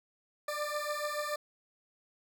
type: beating tone pair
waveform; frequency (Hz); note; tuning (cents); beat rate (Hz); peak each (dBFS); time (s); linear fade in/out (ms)
20% pulse; 591 / 598; D5 / D5; +11 / +31; 7; -31 / -32; 0.48-1.36; 5
effects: none